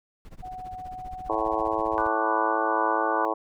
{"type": "noise with tremolo", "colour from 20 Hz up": "brown", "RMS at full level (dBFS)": -40, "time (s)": [0.25, 2.07], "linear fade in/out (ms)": 0, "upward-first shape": "sine", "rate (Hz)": 15, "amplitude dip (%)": 95}
{"type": "tone with pitch glide", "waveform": "sine", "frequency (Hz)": [740, 744.7], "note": ["F#5", "F#5"], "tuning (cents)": [0, 11], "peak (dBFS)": -35, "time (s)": [0.42, 1.71], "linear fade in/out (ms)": 20, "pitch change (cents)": 11, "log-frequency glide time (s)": [0.9, 1.43]}
{"type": "harmonic tone", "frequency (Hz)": 110, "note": "A2", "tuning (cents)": 0, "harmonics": [3, 4, 5, 6, 7, 8, 9, 10], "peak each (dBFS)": [-32, -32, -32, -32, -32, -32, -32, -32], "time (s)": [1.29, 3.34], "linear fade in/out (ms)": 10}
{"type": "chord", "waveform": "sine", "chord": "B minor seventh", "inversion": "third", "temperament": "equal", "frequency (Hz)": [880, 987.8, 1174.7, 1480], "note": ["A5", "B5", "D6", "F#6"], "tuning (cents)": [0, 0, 0, 0], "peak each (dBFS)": [-33, -33, -30, -32], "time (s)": [1.98, 3.25], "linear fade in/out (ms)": 0}
{"effects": []}